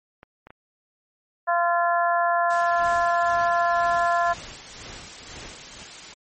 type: clicks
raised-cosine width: 0.5 ms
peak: -28 dBFS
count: 3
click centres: 0.231 / 0.47 / 0.505 s
type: harmonic tone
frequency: 344.5 Hz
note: F4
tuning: 24 cents flat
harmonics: 2 / 3 / 4 / 5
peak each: -21 / -24 / -27 / -28 dBFS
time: 1.47-4.34 s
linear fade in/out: 20 ms
type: noise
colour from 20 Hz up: white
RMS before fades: -40 dBFS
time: 2.5-6.14 s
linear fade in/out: 5 ms
type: noise with tremolo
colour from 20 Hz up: pink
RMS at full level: -40 dBFS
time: 2.78-5.83 s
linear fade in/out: 0 ms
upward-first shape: sine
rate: 2 Hz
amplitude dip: 85%
effects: MP3 32 kbps